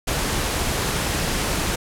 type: noise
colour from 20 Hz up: pink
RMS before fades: -23 dBFS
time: 0.07-1.76 s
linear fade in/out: 10 ms
effects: low-pass 12000 Hz 12 dB/octave